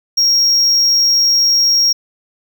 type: tone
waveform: triangle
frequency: 5588 Hz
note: F8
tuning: in tune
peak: -8 dBFS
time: 0.17-1.93 s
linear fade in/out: 10 ms
effects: none